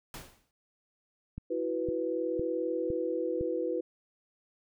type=noise with exponential decay; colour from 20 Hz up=pink; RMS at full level=-40 dBFS; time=0.14-0.51 s; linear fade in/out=1 ms; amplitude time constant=79 ms
type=click train; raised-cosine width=5 ms; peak=-26 dBFS; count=5; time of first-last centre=1.38-3.41 s; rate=1.97 Hz
type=chord; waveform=sine; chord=E suspended second; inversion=none; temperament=equal; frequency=329.6 / 370 / 493.9 Hz; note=E4 / F#4 / B4; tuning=0 / 0 / 0 cents; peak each=-34 / -35 / -32 dBFS; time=1.5-3.81 s; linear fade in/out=10 ms
effects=none